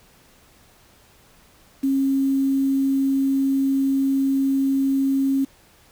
sine tone with quantisation, 271.3 Hz, C#4, 37 cents flat, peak -17 dBFS, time 1.83-5.45 s, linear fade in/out 10 ms, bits 7, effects pink hiss -54 dBFS RMS until 5.91 s

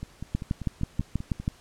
two click trains, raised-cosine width 5 ms, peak -13 / -22 dBFS, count 8 / 8, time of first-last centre 0.35-1.479 / 0.03-1.4 s, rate 6.2 / 5.11 Hz, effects pink hiss -55 dBFS RMS until 1.6 s + low-pass 10000 Hz 12 dB/octave

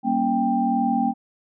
sine tone cluster, 196.2 / 237.2 / 279.1 / 789 Hz, G3 / A#3 / C#4 / G5, +2 / +30 / +12 / +11 cents, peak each -29 / -22 / -27 / -22 dBFS, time 0.03-1.14 s, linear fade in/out 50 ms, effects none

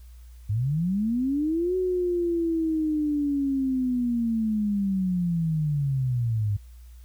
sine linear two-way sweep, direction up then down, 97 to 372.4 to 99.4 Hz, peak -22 dBFS, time 0.49-6.57 s, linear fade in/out 10 ms, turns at 1.76 s, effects added 60 Hz sine -43 dBFS peak until 7.04 s + white hiss -62 dBFS RMS until 7.04 s

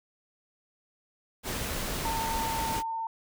pink noise, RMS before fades -33 dBFS, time 1.43-2.83 s, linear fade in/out 50 ms
sine tone with vibrato, 902 Hz, A5, 43 cents sharp, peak -30 dBFS, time 2.05-3.07 s, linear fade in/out 2 ms, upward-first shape triangle, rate 19 Hz, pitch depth 22 cents each way
effects none

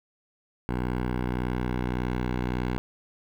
10% pulse tone with low-pass filter sweep, 61.74 Hz, B1, in tune, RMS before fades -29 dBFS, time 0.69-2.78 s, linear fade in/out 0 ms, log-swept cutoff 1900 to 2900 Hz, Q 0.76, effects 8-bit

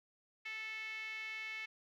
5% pulse tone with band-pass filter, 438.4 Hz, A4, 6 cents flat, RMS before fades -44 dBFS, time 0.45-1.66 s, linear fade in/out 10 ms, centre 2200 Hz, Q 5.1, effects none

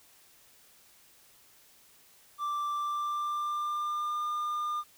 triangle tone with pitch glide, 1174.7 to 1206.3 Hz, D6 to D6, 0 to +46 cents, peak -28 dBFS, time 2.38-4.84 s, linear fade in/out 50 ms, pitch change +46 cents, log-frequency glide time 2.74-4.23 s, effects white hiss -60 dBFS RMS until 4.97 s

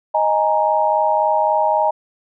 sine chord, D# suspended fourth, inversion none, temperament just, 622.3 / 829.7 / 933.4 Hz, D#5 / G#5 / A#5, 0 / -2 / +2 cents, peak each -18 dBFS, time 0.14-1.91 s, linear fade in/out 10 ms, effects none

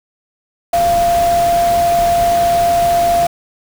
sine tone in noise, 690 Hz, F5, 21 cents flat, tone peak -10 dBFS, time 0.73-3.27 s, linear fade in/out 5 ms, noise pink, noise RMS -24 dBFS, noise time 0.73-3.27 s, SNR +11 dB, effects none

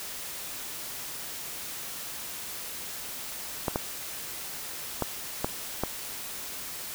clicks, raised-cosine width 1 ms, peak -12 dBFS, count 5, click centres 3.682 / 3.759 / 5.023 / 5.445 / 5.836 s, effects white hiss -38 dBFS RMS until 6.94 s

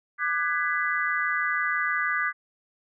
sine chord, G# half-diminished seventh, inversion second, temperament just, 1196.1 / 1495.1 / 1661.2 / 1993.5 Hz, D6 / F#6 / G#6 / B6, +31 / +18 / 0 / +16 cents, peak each -29 dBFS, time 0.18-2.33 s, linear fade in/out 50 ms, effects none

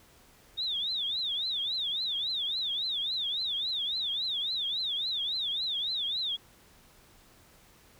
sine tone with vibrato, 3640 Hz, A#7, 42 cents flat, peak -29 dBFS, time 0.57-6.37 s, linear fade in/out 20 ms, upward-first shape triangle, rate 3.6 Hz, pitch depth 230 cents each way, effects pink hiss -59 dBFS RMS until 7.99 s

